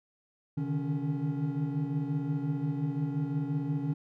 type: tone cluster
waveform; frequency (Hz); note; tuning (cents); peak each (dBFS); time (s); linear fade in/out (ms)
triangle; 134.9 / 149.9 / 155.6 / 280.3; C#3 / D3 / D#3 / C#4; -47 / +36 / 0 / +19; -35 / -32 / -32 / -32; 0.57-3.94; 10
effects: none